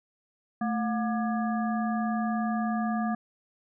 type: harmonic tone with a mistuned harmonic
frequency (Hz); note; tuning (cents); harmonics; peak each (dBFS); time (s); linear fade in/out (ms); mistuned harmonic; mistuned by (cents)
239; A#3; +43; 1 / 3 / 5 / 7; -27 / -32 / -37 / -40; 0.61-3.15; 5; 1; -140
effects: none